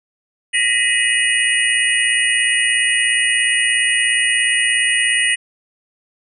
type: tone cluster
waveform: sine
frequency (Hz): 1880 / 1997 / 2515 / 2895 / 9010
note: A#6 / B6 / D#7 / F#7 / C#9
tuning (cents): +14 / +19 / +18 / -38 / +27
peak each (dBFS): -20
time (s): 0.53-5.36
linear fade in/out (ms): 20
effects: none